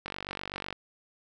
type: click train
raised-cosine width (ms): 0.3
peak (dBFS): -19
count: 33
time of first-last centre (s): 0.06-0.727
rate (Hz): 48
effects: none